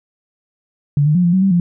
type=tone with pitch steps; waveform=sine; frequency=144.2 / 151.1 / 178.9 / 172.7 / 188 / 194.2 / 174.1 Hz; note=D3 / D3 / F3 / F3 / F#3 / G3 / F3; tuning=-31 / +50 / +42 / -19 / +28 / -16 / -5 cents; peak=-10 dBFS; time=0.97-1.6 s; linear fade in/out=2 ms; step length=90 ms; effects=none

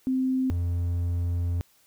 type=tone pair in turn; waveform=sine / triangle; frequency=260 / 86.76 Hz; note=C4 / F2; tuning=-11 / -11 cents; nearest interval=octave + perfect fifth; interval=1900 cents; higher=first; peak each=-22 dBFS; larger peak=neither; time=0.07-0.5 / 0.5-1.61 s; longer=second; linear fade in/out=0 ms; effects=white hiss -62 dBFS RMS until 1.86 s

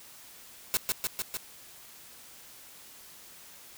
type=noise with echo; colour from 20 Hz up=white; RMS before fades=-26 dBFS; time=0.74-0.77 s; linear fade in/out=0 ms; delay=150 ms; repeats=4; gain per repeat=-2 dB; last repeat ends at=1.37 s; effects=white hiss -51 dBFS RMS until 3.77 s

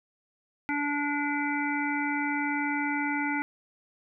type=harmonic tone; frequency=289.8 Hz; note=D4; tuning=23 cents flat; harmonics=1 / 3 / 5 / 7 / 8; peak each=-30 / -33 / -34 / -33 / -37 dBFS; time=0.69-3.42 s; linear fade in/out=0 ms; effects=none

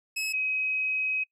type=tone pair in turn; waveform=sawtooth / sine; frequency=2574 / 2536 Hz; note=E7 / D#7; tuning=-42 / +32 cents; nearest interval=unison; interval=26 cents; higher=first; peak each=-25 dBFS; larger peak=neither; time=0.16-0.33 / 0.33-1.24 s; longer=second; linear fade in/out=10 ms; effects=noise-tail reverb RT60 0.1 s tail -24 dB re dry + low-pass 12000 Hz 12 dB/octave

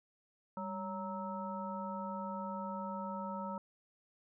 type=harmonic tone with a mistuned harmonic; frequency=186.3 Hz; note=F#3; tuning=12 cents sharp; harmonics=1 / 3 / 5 / 7; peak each=-42 / -45 / -42 / -46 dBFS; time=0.57-3.58 s; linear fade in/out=2 ms; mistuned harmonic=1; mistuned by=+110 cents; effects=none

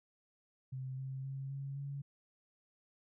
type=tone with pitch steps; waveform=sine; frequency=130.81 / 133.1 / 135.42 / 137.79 / 140.2 Hz; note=C3 / C3 / C#3 / C#3 / C#3; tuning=0 / +30 / -40 / -10 / +20 cents; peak=-39 dBFS; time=0.72-2.02 s; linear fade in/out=10 ms; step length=260 ms; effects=none

